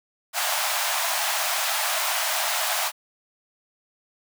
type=high-pass noise; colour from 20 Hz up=pink; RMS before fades=-25 dBFS; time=0.33-2.92 s; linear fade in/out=50 ms; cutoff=610 Hz; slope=96 dB/octave; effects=none